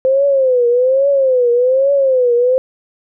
sine tone with vibrato, 518 Hz, C5, 17 cents flat, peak -9 dBFS, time 0.05-2.58 s, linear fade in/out 0 ms, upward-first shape triangle, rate 1.2 Hz, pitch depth 160 cents each way, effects none

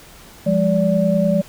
sine tone cluster, 175 / 204.9 / 579 Hz, F3 / G#3 / D5, +4 / -23 / -25 cents, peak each -18 dBFS, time 0.46-1.42 s, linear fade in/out 10 ms, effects pink hiss -43 dBFS RMS until 1.48 s

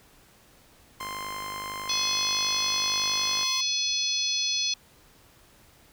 sawtooth tone, 1046.5 Hz, C6, in tune, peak -30 dBFS, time 1-3.61 s, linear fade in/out 5 ms
click train, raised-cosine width 0.5 ms, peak -24 dBFS, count 124, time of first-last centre 1.01-3.431 s, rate 50.8 Hz
harmonic tone, 850 Hz, G#5, 40 cents sharp, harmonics 3 / 4 / 5 / 6 / 7, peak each -34 / -30 / -29 / -33 / -31 dBFS, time 1.89-4.74 s, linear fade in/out 5 ms
effects pink hiss -57 dBFS RMS until 5.92 s

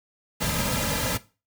pink noise with comb filter, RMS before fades -26 dBFS, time 0.4-1.18 s, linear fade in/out 20 ms, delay 2.7 ms, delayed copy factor -0.9, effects noise-tail reverb RT60 0.3 s tail -17 dB re dry

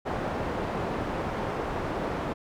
white low-pass noise, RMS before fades -31 dBFS, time 0.05-2.34 s, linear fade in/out 20 ms, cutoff 800 Hz, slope 12 dB/octave, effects none

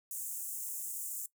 pink high-pass noise, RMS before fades -40 dBFS, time 0.11-1.26 s, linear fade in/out 2 ms, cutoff 7000 Hz, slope 48 dB/octave, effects noise-tail reverb RT60 0.1 s tail -19 dB re dry

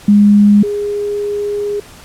sine tone pair in turn, 205.5 / 411 Hz, G#3 / G#4, -18 / -18 cents, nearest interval octave, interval 1200 cents, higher second, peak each -4 / -15 dBFS, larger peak first, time 0.08-0.63 / 0.63-1.8 s, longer second, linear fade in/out 5 ms, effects pink hiss -38 dBFS RMS until 2.04 s + low-pass 12000 Hz 12 dB/octave

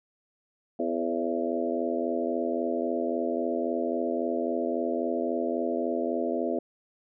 harmonic tone with a mistuned harmonic, 83.7 Hz, E2, 27 cents sharp, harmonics 3 / 4 / 5 / 6 / 7 / 8, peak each -32 / -32 / -33 / -35 / -34 / -33 dBFS, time 0.79-6.59 s, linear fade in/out 5 ms, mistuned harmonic 6, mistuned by +37 cents, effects none

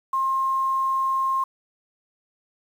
sine tone with quantisation, 1065 Hz, C6, 30 cents sharp, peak -20 dBFS, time 0.13-1.44 s, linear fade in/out 5 ms, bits 8, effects none

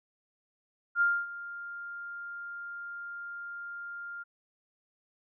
sine tone with ADSR envelope, 1400 Hz, F6, 4 cents sharp, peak -21 dBFS, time 0.95-4.24 s, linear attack 62 ms, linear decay 250 ms, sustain -17 dB, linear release 21 ms, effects none

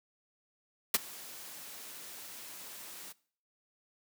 white noise with ADSR envelope, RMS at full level -23 dBFS, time 0.94-3.13 s, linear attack 5 ms, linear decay 27 ms, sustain -24 dB, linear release 17 ms, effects noise-tail reverb RT60 0.5 s tail -21 dB re dry + high-pass 150 Hz 12 dB/octave

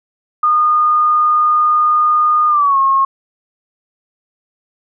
sine tone with pitch glide, 1223 to 1083.3 Hz, D#6 to C#6, -30 to -40 cents, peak -9 dBFS, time 0.43-3.05 s, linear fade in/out 5 ms, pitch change -210 cents, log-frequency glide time 2.48-2.78 s, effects none

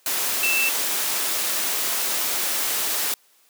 sine tone in noise, 2661 Hz, E7, 16 cents sharp, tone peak -20 dBFS, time 0.43-0.69 s, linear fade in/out 2 ms, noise white, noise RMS -24 dBFS, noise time 0.06-3.14 s, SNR +1 dB, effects white hiss -59 dBFS RMS until 3.49 s + high-pass 300 Hz 12 dB/octave

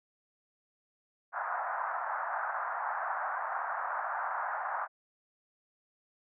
pink band-pass noise, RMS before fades -35 dBFS, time 1.32-4.88 s, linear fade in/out 50 ms, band 700 to 1600 Hz, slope 48 dB/octave, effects none

